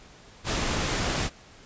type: noise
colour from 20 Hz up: pink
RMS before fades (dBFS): -27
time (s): 0.44-1.3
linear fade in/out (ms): 50
effects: pink hiss -51 dBFS RMS until 1.65 s + resampled to 16000 Hz